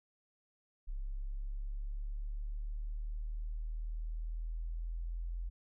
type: linear sweep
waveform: sine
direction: up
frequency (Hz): 33.56 to 42.81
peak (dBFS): -36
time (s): 0.87-5.5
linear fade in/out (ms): 20
effects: none